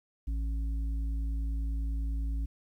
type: harmonic tone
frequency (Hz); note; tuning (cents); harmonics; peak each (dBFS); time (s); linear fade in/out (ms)
55; A1; 0; 1 / 3 / 5; -29 / -49 / -46; 0.27-2.46; 10
effects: 11-bit